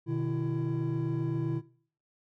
triangle tone cluster, 124.9 / 152.6 / 334 Hz, B2 / D#3 / E4, +20 / -33 / +23 cents, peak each -30 dBFS, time 0.06-1.62 s, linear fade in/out 50 ms, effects noise-tail reverb RT60 0.5 s tail -20 dB re dry + tanh soft clip ceiling -19 dBFS

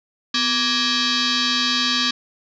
sine tone with frequency modulation, 250 Hz, B3, 21 cents sharp, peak -17 dBFS, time 0.34-2.11 s, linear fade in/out 5 ms, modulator 707 Hz, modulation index 6.9, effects none

